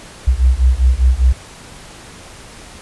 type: beating tone pair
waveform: sine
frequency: 61 / 66 Hz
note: B1 / C2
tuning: -21 / +16 cents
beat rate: 5 Hz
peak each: -12 dBFS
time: 0.27-1.33 s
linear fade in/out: 10 ms
effects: pink hiss -37 dBFS RMS until 2.81 s + resampled to 24000 Hz